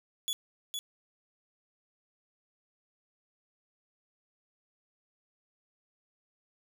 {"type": "tone with echo", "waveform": "sawtooth", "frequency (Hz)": 3400, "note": "G#7", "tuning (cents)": 40, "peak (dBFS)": -27, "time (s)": [0.28, 0.33], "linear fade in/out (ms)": 0, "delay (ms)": 460, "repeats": 1, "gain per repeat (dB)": -4, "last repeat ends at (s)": 0.79, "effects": []}